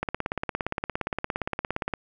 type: click train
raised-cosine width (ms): 0.5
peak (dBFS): -12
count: 34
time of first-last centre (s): 0.03-1.938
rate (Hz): 17.3
effects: none